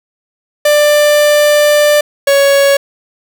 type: tone pair in turn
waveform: 45% pulse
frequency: 592 / 557.7 Hz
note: D5 / C#5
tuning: +14 / +10 cents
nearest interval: minor second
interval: 104 cents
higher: first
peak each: -6 dBFS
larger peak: neither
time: 0.65-2.01 / 2.27-2.77 s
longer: first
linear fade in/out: 5 ms
effects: none